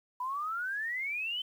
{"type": "exponential sweep", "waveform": "sine", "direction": "up", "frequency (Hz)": [978, 3100], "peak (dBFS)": -32, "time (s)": [0.2, 1.42], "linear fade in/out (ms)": 5, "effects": ["10-bit"]}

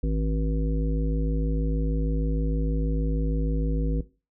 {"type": "harmonic tone", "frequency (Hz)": 53.2, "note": "G#1", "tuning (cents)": 42, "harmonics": [1, 3, 5, 7, 9], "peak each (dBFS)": [-23, -30, -32, -39, -37], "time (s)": [0.03, 4.01], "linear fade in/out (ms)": 5, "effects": ["noise-tail reverb RT60 0.3 s tail -17 dB re dry"]}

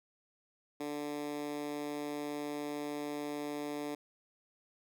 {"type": "tone with high-pass filter", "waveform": "10% pulse", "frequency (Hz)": 146.83, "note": "D3", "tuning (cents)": 0, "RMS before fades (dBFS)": -39, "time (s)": [0.8, 3.95], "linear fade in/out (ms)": 5, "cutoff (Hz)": 310, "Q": 2.5, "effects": []}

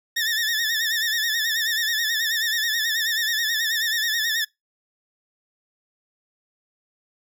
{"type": "tone with vibrato", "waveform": "20% pulse", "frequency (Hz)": 1795, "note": "A6", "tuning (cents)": 34, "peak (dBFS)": -16, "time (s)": [0.16, 4.45], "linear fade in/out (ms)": 10, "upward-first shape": "sine", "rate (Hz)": 9.3, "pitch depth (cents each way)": 84, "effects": ["noise-tail reverb RT60 0.2 s tail -26 dB re dry"]}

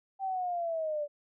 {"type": "linear sweep", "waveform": "sine", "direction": "down", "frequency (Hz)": [782, 578], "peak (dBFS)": -30, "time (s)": [0.19, 1.08], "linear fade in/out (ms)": 50, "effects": []}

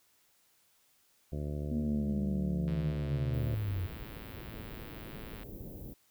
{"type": "harmonic tone", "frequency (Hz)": 73.42, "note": "D2", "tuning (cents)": 0, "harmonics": [1, 2, 3, 4, 5, 6, 7, 8, 9], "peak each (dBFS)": [-37, -38, -44, -46, -46, -52, -49, -53, -54], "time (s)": [1.32, 3.55], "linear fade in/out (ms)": 5}
{"type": "linear sweep", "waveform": "sine", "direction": "down", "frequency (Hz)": [236.2, 87.31], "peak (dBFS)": -31, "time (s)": [1.71, 3.87], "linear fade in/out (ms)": 10}
{"type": "click train", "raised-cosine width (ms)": 0.3, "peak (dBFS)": -34, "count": 301, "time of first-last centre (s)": [2.68, 5.432], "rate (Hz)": 109}
{"type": "band-stop noise", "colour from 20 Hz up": "pink", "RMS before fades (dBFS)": -45, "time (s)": [3.33, 5.94], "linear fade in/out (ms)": 10, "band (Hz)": [490, 16000], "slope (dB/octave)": 24}
{"effects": ["white hiss -69 dBFS RMS until 6.1 s"]}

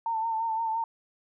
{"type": "tone with vibrato", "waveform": "sine", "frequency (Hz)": 900, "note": "A5", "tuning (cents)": 39, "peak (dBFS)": -26, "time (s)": [0.06, 0.84], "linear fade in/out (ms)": 2, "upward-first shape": "sine", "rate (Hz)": 5.8, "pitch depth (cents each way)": 41, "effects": []}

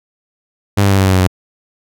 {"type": "tone with pitch steps", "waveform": "sawtooth", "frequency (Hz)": [100.7, 99.14, 97.61, 96.1, 94.61, 93.15, 91.7], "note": ["G2", "G2", "G2", "G2", "F#2", "F#2", "F#2"], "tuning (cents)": [47, 20, -7, -34, 39, 12, -15], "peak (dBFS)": -5, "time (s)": [0.77, 1.274], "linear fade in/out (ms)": 10, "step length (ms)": 72, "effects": []}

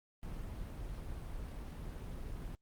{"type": "noise", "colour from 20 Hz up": "brown", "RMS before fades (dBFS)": -43, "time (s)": [0.23, 2.55], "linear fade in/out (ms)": 0, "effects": ["Opus 32 kbps"]}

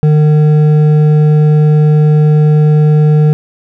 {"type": "tone with hard clipping", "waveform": "sine", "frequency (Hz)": 151.6, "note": "D#3", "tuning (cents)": -45, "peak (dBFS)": -6, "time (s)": [0.03, 3.33], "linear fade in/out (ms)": 0, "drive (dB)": 7, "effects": []}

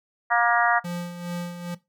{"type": "harmonic tone", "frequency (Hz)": 236.5, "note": "A#3", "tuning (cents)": 25, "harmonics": [3, 4, 5, 6, 7, 8], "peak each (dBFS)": [-23, -24, -25, -26, -26, -27], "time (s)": [0.3, 0.8], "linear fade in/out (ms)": 20}
{"type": "tone with tremolo", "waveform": "square", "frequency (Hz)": 174.61, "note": "F3", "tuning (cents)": 0, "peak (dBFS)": -28, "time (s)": [0.84, 1.75], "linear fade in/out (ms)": 10, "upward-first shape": "sine", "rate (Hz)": 2.4, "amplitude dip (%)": 60}
{"effects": ["noise-tail reverb RT60 0.2 s tail -17 dB re dry"]}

